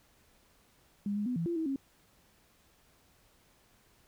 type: tone with pitch steps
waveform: sine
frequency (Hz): 203 / 207.1 / 249 / 166.7 / 342 / 321.6 / 272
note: G#3 / G#3 / B3 / E3 / F4 / E4 / C#4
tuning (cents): -39 / -5 / +14 / +20 / -36 / -43 / -33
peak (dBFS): -30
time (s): 1.06-1.76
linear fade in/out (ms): 2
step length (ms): 100
effects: pink hiss -66 dBFS RMS until 4.07 s